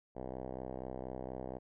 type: tone with low-pass filter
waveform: 5% pulse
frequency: 64.2 Hz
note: C2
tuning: 32 cents flat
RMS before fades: -43 dBFS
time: 0.15-1.59 s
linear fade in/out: 20 ms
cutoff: 680 Hz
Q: 1.4
effects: none